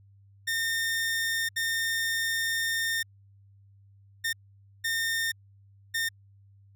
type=tone bursts at uneven times; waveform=sawtooth; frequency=1821 Hz; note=A#6; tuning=41 cents flat; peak=-23 dBFS; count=5; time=0.47-1.49 / 1.56-3.03 / 4.24-4.33 / 4.84-5.32 / 5.94-6.09 s; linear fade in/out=10 ms; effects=added 99 Hz sine -54 dBFS peak until 6.75 s